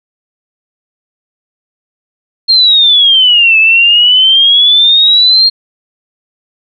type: exponential two-way sweep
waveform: sine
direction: down then up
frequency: 4248 to 2600 to 4248 Hz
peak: -3 dBFS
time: 2.48-5.5 s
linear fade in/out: 20 ms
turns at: 3.58 s
effects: none